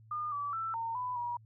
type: tone with pitch steps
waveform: sine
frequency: 1214 / 1152 / 1330 / 914 / 997 / 959 Hz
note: D#6 / D6 / E6 / A#5 / B5 / A#5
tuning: -43 / -34 / +15 / -34 / +16 / +49 cents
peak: -33 dBFS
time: 0.11-1.37 s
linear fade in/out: 5 ms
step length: 210 ms
effects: added 110 Hz sine -55 dBFS peak until 1.45 s